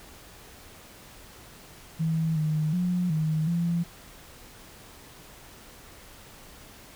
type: tone with pitch steps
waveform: sine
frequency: 161.3 / 154.3 / 178.9 / 156.5 / 170.5 Hz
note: E3 / D#3 / F3 / D#3 / F3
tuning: -37 / -14 / +42 / +10 / -41 cents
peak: -23 dBFS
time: 1.99-3.84 s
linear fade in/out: 20 ms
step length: 370 ms
effects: pink hiss -49 dBFS RMS until 6.95 s